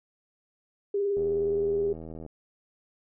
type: tone with vibrato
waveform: sine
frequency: 401.9 Hz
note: G4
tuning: 43 cents sharp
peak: -24 dBFS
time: 0.94-1.93 s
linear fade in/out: 5 ms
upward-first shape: sine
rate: 19 Hz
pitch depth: 30 cents each way
type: click train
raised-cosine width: 2 ms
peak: -28 dBFS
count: 89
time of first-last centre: 1.17-2.263 s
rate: 80.5 Hz
effects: none